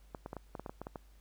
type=clicks; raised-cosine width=1 ms; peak=-27 dBFS; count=11; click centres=0.148 / 0.261 / 0.331 / 0.367 / 0.552 / 0.596 / 0.662 / 0.695 / 0.816 / 0.869 / 0.958 s; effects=added 50 Hz sine -57 dBFS peak until 1.2 s + pink hiss -69 dBFS RMS until 1.2 s